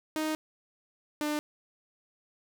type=tone pair in turn; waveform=sawtooth; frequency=311.1 / 299.3 Hz; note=D#4 / D4; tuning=0 / +33 cents; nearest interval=minor second; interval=67 cents; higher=first; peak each=-25 dBFS; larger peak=neither; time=0.16-0.35 / 1.21-1.39 s; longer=first; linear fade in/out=0 ms; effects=none